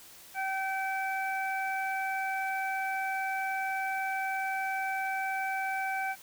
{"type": "harmonic tone", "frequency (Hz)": 770, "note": "G5", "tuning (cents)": -31, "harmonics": [1, 2, 3], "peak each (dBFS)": [-32, -35, -37], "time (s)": [0.34, 6.16], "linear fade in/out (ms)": 50, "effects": ["white hiss -52 dBFS RMS until 6.22 s"]}